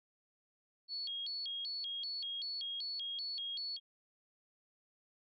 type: tone with vibrato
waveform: sine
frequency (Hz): 3800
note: A#7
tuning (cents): +33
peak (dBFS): -38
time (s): 0.88-3.8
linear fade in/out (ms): 50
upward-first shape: square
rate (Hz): 2.6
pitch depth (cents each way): 260
effects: none